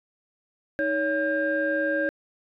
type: tone cluster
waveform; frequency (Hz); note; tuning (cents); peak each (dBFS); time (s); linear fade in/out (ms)
sine; 313.3 / 562 / 1602; D#4 / C#5 / G6; +12 / +24 / +37; -28 / -25 / -26; 0.79-2.09; 0
effects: tanh soft clip ceiling -14 dBFS